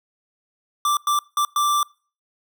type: tone bursts at uneven times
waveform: square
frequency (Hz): 1174.7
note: D6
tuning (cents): 0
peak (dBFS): -18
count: 4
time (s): 0.85-0.97 / 1.07-1.19 / 1.37-1.45 / 1.56-1.83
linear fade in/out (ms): 2
effects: noise-tail reverb RT60 0.4 s tail -25 dB re dry